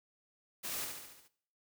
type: noise with echo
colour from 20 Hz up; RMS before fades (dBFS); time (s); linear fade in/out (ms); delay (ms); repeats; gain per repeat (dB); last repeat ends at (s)
white; -40; 0.63-0.86; 20; 71; 6; -4; 1.286
effects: noise-tail reverb RT60 0.6 s tail -18 dB re dry